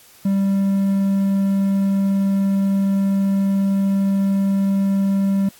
triangle tone, 196 Hz, G3, in tune, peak -13 dBFS, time 0.25-5.49 s, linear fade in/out 5 ms, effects white hiss -48 dBFS RMS until 5.59 s + AAC 64 kbps

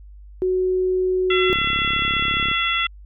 sine tone, 370 Hz, F#4, in tune, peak -17 dBFS, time 0.42-1.53 s, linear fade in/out 0 ms
harmonic tone, 677 Hz, E5, 46 cents sharp, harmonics 2 / 3 / 4 / 5, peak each -24 / -24 / -24 / -24 dBFS, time 1.3-2.87 s, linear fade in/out 5 ms
click train, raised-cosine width 3 ms, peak -18 dBFS, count 36, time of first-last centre 1.5-2.514 s, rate 34.5 Hz
effects added 50 Hz sine -39 dBFS peak until 3.05 s

